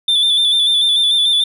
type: tone with vibrato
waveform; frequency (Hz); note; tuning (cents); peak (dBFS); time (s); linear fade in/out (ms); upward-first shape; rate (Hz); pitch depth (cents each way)
sine; 3520; A7; 0; -8; 0.08-1.44; 5; square; 6.8; 32
effects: tanh soft clip ceiling -10 dBFS